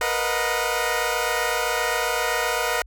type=chord; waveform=15% pulse; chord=B major seventh; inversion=third; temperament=equal with one note detuned; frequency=466.2 / 493.9 / 622.3 / 723.9 Hz; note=A#4 / B4 / D#5 / F#5; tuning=0 / 0 / 0 / -38 cents; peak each=-21 dBFS; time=0.01-2.82 s; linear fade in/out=2 ms; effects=added 50 Hz sine -44 dBFS peak until 2.86 s